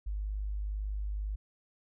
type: tone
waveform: sine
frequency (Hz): 51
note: G#1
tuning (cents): -31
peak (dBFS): -32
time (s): 0.06-1.36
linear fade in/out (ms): 10
effects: none